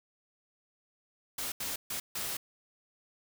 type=noise bursts at uneven times; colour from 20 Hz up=white; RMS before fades=-36 dBFS; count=4; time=1.38-1.52 / 1.6-1.76 / 1.9-2 / 2.15-2.37 s; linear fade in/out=5 ms; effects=none